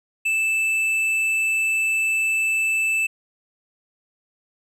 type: tone with tanh clipping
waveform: sine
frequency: 2637 Hz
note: E7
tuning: in tune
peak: -20 dBFS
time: 0.25-3.07 s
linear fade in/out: 10 ms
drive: 8 dB
effects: none